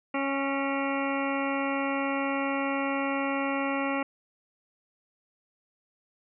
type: harmonic tone with a mistuned harmonic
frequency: 275.7 Hz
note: C#4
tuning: 9 cents flat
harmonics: 1 / 2 / 3 / 4 / 5 / 7 / 8 / 9 / 10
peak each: -30 / -33 / -35 / -36 / -37 / -38 / -39 / -40 / -40 dBFS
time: 0.14-4.03 s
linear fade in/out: 5 ms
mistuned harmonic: 9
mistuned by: -62 cents
effects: none